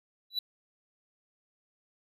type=tone with exponential growth; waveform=triangle; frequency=3951 Hz; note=B7; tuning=in tune; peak=-23 dBFS; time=0.3-0.39 s; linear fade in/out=5 ms; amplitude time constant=19 ms; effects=none